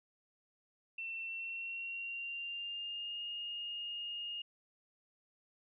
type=tone with pitch glide; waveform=sine; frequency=2692 to 2845 Hz; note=E7 to F7; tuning=+36 to +31 cents; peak=-39 dBFS; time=0.98-4.42 s; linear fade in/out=5 ms; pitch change=+95 cents; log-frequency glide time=1.23-3.22 s; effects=none